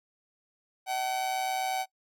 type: tone with amplitude modulation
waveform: 45% pulse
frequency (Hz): 758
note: F#5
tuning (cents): +42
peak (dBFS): -26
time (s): 0.86-1.86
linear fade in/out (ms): 50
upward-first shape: sine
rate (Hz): 128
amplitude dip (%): 55
effects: noise-tail reverb RT60 0.1 s tail -22 dB re dry